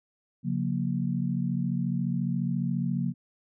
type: chord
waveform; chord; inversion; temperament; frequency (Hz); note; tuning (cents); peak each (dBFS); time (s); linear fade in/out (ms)
sine; Bb minor; first; equal with one note detuned; 138.59 / 178.8 / 233.1; Db3 / F3 / Bb3; 0 / +41 / 0; -30 / -29 / -31; 0.43-3.14; 50
effects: none